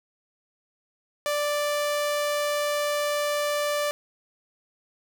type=tone; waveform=sawtooth; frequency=587.3 Hz; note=D5; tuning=in tune; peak=-20 dBFS; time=1.26-3.91 s; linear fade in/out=0 ms; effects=none